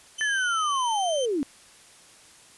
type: tone with pitch glide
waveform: 25% pulse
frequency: 3059 to 3096 Hz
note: G7 to G7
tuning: -43 to -22 cents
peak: -27 dBFS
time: 0.18-1.26 s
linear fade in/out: 10 ms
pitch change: +21 cents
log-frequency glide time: 0.77-1.01 s
type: linear sweep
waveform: sine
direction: down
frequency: 1764 to 260 Hz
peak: -23 dBFS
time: 0.21-1.43 s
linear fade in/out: 0 ms
effects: white hiss -52 dBFS RMS until 2.57 s + resampled to 24000 Hz